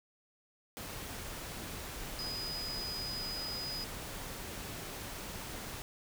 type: tone in noise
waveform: sine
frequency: 4973 Hz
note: D#8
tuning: 2 cents flat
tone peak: -38 dBFS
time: 2.19-3.84 s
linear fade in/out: 0 ms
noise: pink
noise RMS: -43 dBFS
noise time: 0.77-5.82 s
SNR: +2 dB
effects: none